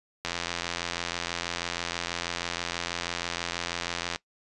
click train, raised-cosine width 0.2 ms, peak -12 dBFS, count 338, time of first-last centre 0.25-4.16 s, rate 86.2 Hz, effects noise-tail reverb RT60 0.1 s tail -20 dB re dry + resampled to 24000 Hz

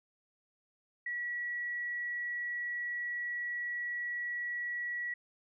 sine tone, 1932 Hz, B6, 39 cents flat, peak -34 dBFS, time 1.06-5.14 s, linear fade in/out 5 ms, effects none

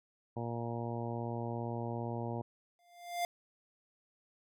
harmonic tone, 117.5 Hz, A#2, 14 cents sharp, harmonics 1 / 2 / 3 / 4 / 5 / 6 / 7 / 8, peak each -39 / -42 / -44 / -45 / -46 / -47 / -47 / -48 dBFS, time 0.36-2.42 s, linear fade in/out 10 ms
square tone with exponential growth, 698.5 Hz, F5, in tune, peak -30 dBFS, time 2.79-3.25 s, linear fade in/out 1 ms, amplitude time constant 98 ms
effects none

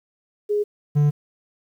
sine / triangle tone pair in turn, 415.3 / 146.83 Hz, G#4 / D3, 0 / 0 cents, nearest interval octave + tritone, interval 1800 cents, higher first, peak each -18 / -12 dBFS, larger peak second, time 0.49-0.64 / 0.95-1.11 s, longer second, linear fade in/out 20 ms, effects 9-bit

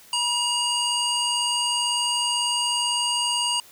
harmonic tone with a mistuned harmonic, 951 Hz, A#5, 34 cents sharp, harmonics 1 / 3 / 5 / 7 / 9, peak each -28 / -24 / -29 / -35 / -29 dBFS, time 0.13-3.6 s, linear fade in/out 2 ms, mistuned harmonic 1, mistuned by +25 cents, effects white hiss -50 dBFS RMS until 3.71 s + high-pass 60 Hz 12 dB/octave

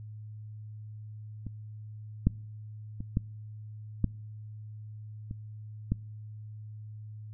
clicks, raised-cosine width 5 ms, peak -25 / -9 / -24 / -14 / -12 / -26 / -14 dBFS, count 7, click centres 1.467 / 2.27 / 3.005 / 3.171 / 4.043 / 5.311 / 5.92 s, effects noise-tail reverb RT60 0.7 s tail -26 dB re dry + added 107 Hz sine -41 dBFS peak until 7.33 s

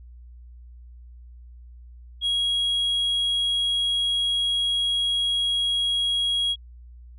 sine tone, 3300 Hz, G#7, 12 cents flat, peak -18 dBFS, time 2.21-6.56 s, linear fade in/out 50 ms, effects tanh soft clip ceiling -20 dBFS + added 60 Hz sine -42 dBFS peak until 7.18 s

